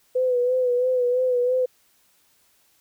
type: tone with vibrato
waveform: sine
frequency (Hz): 500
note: B4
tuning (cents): +21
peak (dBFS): -18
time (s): 0.15-1.66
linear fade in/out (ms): 10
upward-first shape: sine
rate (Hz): 3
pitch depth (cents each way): 45
effects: white hiss -62 dBFS RMS until 2.8 s